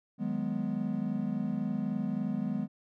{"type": "chord", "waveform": "triangle", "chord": "G# minor seventh", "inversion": "second", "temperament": "equal with one note detuned", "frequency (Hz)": [155.56, 184.14, 207.7, 246.9], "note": ["D#3", "F#3", "G#3", "B3"], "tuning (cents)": [0, -8, 0, 0], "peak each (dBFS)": [-37, -35, -31, -33], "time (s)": [0.18, 2.68], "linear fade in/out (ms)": 50, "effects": []}